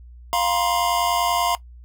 square chord, F suspended fourth, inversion none, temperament equal with one note detuned, 698.5 / 956.3 / 1046.5 Hz, F5 / Bb5 / C6, 0 / +44 / 0 cents, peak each -24 / -23 / -25 dBFS, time 0.33-1.55 s, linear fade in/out 0 ms, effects noise-tail reverb RT60 0.1 s tail -17 dB re dry + added 60 Hz sine -40 dBFS peak until 1.84 s

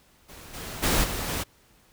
pink noise with level steps, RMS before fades -45 / -37 / -23 / -31 / -29 dBFS, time 0.28-1.44 s, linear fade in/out 20 ms, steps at 0.53 / 0.82 / 1.03 / 1.28 s, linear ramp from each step 20 ms, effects pink hiss -60 dBFS RMS until 1.92 s

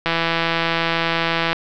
click train, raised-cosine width 0.3 ms, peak -3 dBFS, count 245, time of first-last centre 0.06-1.53 s, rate 166 Hz, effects low-pass 5000 Hz 12 dB/octave

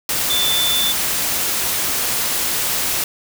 sine tone in noise, 3520 Hz, A7, in tune, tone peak -17 dBFS, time 0.3-0.92 s, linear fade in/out 2 ms, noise white, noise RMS -20 dBFS, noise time 0.09-3.04 s, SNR 0 dB, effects none

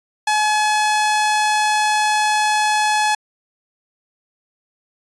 sawtooth tone, 850 Hz, G#5, 40 cents sharp, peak -11 dBFS, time 0.27-3.15 s, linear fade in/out 5 ms, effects resampled to 22050 Hz

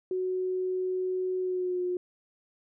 sine tone with pitch glide, 370 to 360.1 Hz, F#4 to F#4, 0 to -47 cents, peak -27 dBFS, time 0.11-1.97 s, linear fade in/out 2 ms, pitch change -47 cents, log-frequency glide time 1.4-1.81 s, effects none

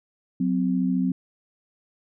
sine tone pair together, 184.1 / 258 Hz, F#3 / C4, -8 / -24 cents, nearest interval tritone, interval 584 cents, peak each -23 dBFS, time 0.4-1.12 s, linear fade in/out 5 ms, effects none

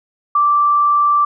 sine tone, 1170 Hz, D6, 7 cents flat, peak -10 dBFS, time 0.35-1.25 s, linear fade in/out 5 ms, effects none

